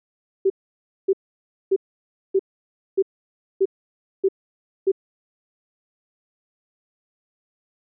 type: tone bursts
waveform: sine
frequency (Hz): 386.1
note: G4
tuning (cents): -26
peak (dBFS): -14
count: 8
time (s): 0.45-4.918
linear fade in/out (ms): 10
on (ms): 51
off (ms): 580
effects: none